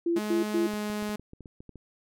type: tone bursts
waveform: sine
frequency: 340 Hz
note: F4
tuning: 46 cents flat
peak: -23 dBFS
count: 3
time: 0.06-0.67 s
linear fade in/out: 5 ms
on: 130 ms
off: 110 ms
type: tone with pitch glide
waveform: sawtooth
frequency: 211.6 to 209.9 Hz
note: G#3 to G#3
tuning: +33 to +19 cents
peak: -26 dBFS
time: 0.16-1.16 s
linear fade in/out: 5 ms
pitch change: -14 cents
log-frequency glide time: 0.51-0.82 s
type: clicks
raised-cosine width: 3 ms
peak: -32 dBFS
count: 11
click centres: 0.737 / 0.9 / 1.025 / 1.093 / 1.196 / 1.334 / 1.407 / 1.458 / 1.605 / 1.693 / 1.757 s
effects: none